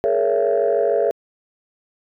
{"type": "chord", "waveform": "sine", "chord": "A# half-diminished seventh", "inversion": "third", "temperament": "just", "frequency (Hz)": [419.5, 466.2, 559.4, 671.3], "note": ["G#4", "A#4", "C#5", "E5"], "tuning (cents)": [17, 0, 16, 31], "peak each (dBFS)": -20, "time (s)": [0.04, 1.11], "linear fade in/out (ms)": 0, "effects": ["tanh soft clip ceiling -9 dBFS"]}